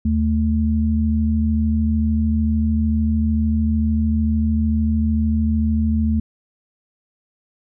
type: tone pair together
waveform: sine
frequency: 77.78 / 220 Hz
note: D#2 / A3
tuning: 0 / 0 cents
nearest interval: octave + tritone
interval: 1800 cents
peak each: -18 dBFS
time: 0.05-6.2 s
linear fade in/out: 5 ms
effects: none